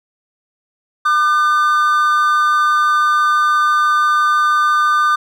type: tone pair together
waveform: triangle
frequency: 1201 / 1515.7 Hz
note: D6 / F#6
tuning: +38 / +41 cents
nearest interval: major third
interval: 403 cents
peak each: -10 / -16 dBFS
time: 1.05-5.16 s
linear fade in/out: 10 ms
effects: none